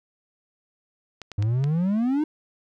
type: clicks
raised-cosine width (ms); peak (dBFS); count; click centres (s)
0.2; -20; 4; 1.217 / 1.317 / 1.425 / 1.641
type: exponential sweep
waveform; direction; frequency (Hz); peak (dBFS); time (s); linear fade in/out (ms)
triangle; up; 98.6 to 315.2; -18; 1.38-2.24; 5
effects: none